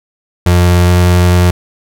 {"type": "tone with pitch glide", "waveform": "35% pulse", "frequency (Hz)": [88.3, 88.86], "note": ["F2", "F2"], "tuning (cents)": [20, 31], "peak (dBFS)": -4, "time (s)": [0.46, 1.51], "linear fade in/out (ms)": 5, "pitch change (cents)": 11, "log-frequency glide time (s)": [0.82, 0.92], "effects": []}